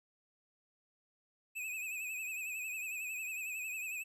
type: tone with vibrato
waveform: square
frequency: 2554 Hz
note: D#7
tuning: 45 cents sharp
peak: -39 dBFS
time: 1.55-4.04 s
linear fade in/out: 20 ms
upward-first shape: triangle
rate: 11 Hz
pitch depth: 83 cents each way
effects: 13-bit